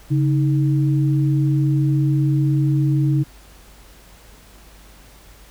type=tone pair together; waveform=sine; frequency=139.78 / 313.8 Hz; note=C#3 / D#4; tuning=+15 / +15 cents; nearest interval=octave + major second; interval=1400 cents; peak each=-15 / -22 dBFS; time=0.1-3.24 s; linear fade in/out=20 ms; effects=added 50 Hz sine -46 dBFS peak until 5.5 s + pink hiss -48 dBFS RMS until 5.5 s